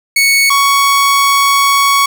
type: tone pair in turn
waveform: sawtooth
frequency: 2217 / 1115.6 Hz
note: C#7 / C#6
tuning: 0 / +11 cents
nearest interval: octave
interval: 1189 cents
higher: first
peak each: -4 dBFS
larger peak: neither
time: 0.16-0.5 / 0.5-2.06 s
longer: second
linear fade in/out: 5 ms
effects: none